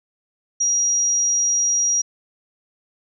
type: tone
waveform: sine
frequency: 5730 Hz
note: F8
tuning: 44 cents sharp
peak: -16 dBFS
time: 0.6-2.02 s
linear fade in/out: 10 ms
effects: none